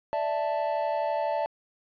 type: chord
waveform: triangle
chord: D suspended second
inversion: none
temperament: equal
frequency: 587.3 / 659.3 / 880 Hz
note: D5 / E5 / A5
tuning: 0 / 0 / 0 cents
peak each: -28 dBFS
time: 0.13-1.46 s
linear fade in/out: 0 ms
effects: resampled to 11025 Hz + 10-bit